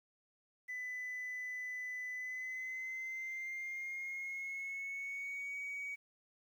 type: tone with pitch glide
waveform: sine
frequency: 2000 to 2258 Hz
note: B6 to C#7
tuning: +21 to +31 cents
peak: -38 dBFS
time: 0.68-5.96 s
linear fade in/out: 20 ms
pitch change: +210 cents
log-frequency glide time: 2.13-5.57 s
effects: tanh soft clip ceiling -37 dBFS + 11-bit